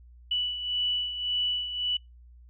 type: beating tone pair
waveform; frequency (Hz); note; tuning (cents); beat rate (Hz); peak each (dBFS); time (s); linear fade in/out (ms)
sine; 2960 / 2961.8; F#7 / F#7; 0 / +1; 1.8; -27 / -34; 0.31-1.97; 5
effects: noise-tail reverb RT60 0.2 s tail -26 dB re dry + added 60 Hz sine -49 dBFS peak until 2.49 s